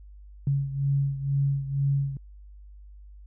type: beating tone pair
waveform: sine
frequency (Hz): 138.59 / 140.69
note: C#3 / C#3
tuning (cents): 0 / +26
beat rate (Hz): 2.1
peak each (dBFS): -24 / -29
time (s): 0.47-2.17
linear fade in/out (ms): 2
effects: added 50 Hz sine -44 dBFS peak until 3.26 s